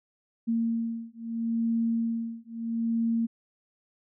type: beating tone pair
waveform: sine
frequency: 229 / 229.76 Hz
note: A#3 / A#3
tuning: -31 / -25 cents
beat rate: 0.76 Hz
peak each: -29 / -29 dBFS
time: 0.47-3.27 s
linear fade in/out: 20 ms
effects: none